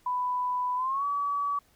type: tone with pitch glide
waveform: sine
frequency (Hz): 994 to 1141.8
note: B5 to D6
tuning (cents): +11 to -49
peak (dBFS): -26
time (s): 0.06-1.59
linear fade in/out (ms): 5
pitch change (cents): +240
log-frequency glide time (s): 0.76-1.05
effects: pink hiss -64 dBFS RMS until 1.75 s